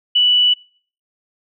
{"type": "tone", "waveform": "sine", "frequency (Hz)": 2960, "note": "F#7", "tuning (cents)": 0, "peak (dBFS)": -10, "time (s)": [0.15, 0.54], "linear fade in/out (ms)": 10, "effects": ["noise-tail reverb RT60 0.5 s tail -26 dB re dry"]}